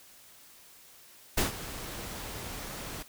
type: noise with ADSR envelope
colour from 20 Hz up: pink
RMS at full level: -25 dBFS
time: 1.37-3.03 s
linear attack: 10 ms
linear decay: 130 ms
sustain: -15 dB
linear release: 9 ms
effects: white hiss -55 dBFS RMS until 3.08 s